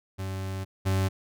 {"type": "tone pair in turn", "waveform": "40% pulse", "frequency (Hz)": [95.6, 95.6], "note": ["G2", "G2"], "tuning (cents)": [-43, -43], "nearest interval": "unison", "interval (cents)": 0, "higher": "neither", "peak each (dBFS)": [-30, -22], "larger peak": "second", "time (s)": [[0.18, 0.65], [0.85, 1.09]], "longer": "first", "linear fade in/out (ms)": 20, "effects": []}